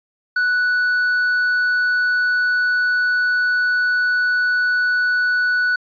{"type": "tone with hard clipping", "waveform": "sine", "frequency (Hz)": 1480, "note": "F#6", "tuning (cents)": 0, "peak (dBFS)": -16, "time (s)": [0.36, 5.76], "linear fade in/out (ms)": 5, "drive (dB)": 3, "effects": ["resampled to 11025 Hz"]}